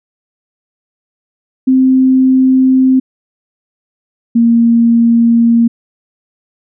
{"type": "tone pair in turn", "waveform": "sine", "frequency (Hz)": [260.6, 232.7], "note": ["C4", "A#3"], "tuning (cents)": [-7, -3], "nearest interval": "major second", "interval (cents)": 196, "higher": "first", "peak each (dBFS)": -5, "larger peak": "neither", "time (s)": [[1.67, 3], [4.35, 5.68]], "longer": "neither", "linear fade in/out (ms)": 10, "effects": []}